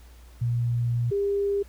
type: tone pair in turn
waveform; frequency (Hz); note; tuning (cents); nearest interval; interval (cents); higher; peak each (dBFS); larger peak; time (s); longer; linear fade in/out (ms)
sine; 119.3 / 401.3; A#2 / G4; +41 / +41; octave + major sixth; 2100; second; -22; neither; 0.41-1.11 / 1.11-1.63; first; 10
effects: added 60 Hz sine -46 dBFS peak until 1.68 s + pink hiss -57 dBFS RMS until 1.68 s